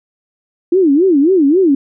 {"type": "tone with vibrato", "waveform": "sine", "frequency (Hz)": 325.8, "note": "E4", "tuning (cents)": -20, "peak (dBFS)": -7, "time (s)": [0.72, 1.75], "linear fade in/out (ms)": 5, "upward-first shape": "sine", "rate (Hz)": 3.7, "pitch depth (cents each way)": 300, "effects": []}